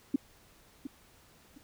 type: tone with echo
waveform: sine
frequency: 277.2 Hz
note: C#4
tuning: in tune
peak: -22 dBFS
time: 0.14-0.16 s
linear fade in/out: 5 ms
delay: 710 ms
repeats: 2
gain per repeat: -12 dB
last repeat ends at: 1.58 s
effects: pink hiss -61 dBFS RMS until 1.63 s